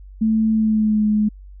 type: tone with pitch glide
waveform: sine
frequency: 220 to 211.8 Hz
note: A3 to G#3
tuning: 0 to +34 cents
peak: -14 dBFS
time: 0.21-1.29 s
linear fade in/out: 10 ms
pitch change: -66 cents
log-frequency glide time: 0.52-1.06 s
effects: added 48 Hz sine -37 dBFS peak until 1.6 s